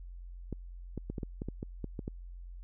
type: clicks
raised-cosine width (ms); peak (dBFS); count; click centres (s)
3; -24; 11; 0.527 / 0.977 / 1.1 / 1.182 / 1.232 / 1.419 / 1.486 / 1.629 / 1.843 / 1.992 / 2.079
effects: added 44 Hz sine -43 dBFS peak until 2.63 s